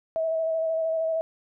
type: tone with vibrato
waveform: sine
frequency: 647 Hz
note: E5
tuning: 32 cents flat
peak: -23 dBFS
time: 0.16-1.21 s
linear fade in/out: 0 ms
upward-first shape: square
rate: 13 Hz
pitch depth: 16 cents each way
effects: none